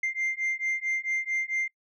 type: beating tone pair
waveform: sine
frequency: 2093 / 2097.5 Hz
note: C7 / C7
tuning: 0 / +4 cents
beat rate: 4.5 Hz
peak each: -28 dBFS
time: 0.03-1.68 s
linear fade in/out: 5 ms
effects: noise-tail reverb RT60 0.1 s tail -24 dB re dry + tanh soft clip ceiling -23 dBFS